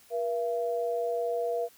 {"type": "tone pair together", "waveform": "sine", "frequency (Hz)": [478.8, 677], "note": ["A#4", "E5"], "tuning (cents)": [46, 46], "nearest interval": "tritone", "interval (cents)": 600, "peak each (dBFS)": [-29, -31], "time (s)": [0.1, 1.69], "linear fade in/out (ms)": 50, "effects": ["white hiss -58 dBFS RMS until 1.77 s"]}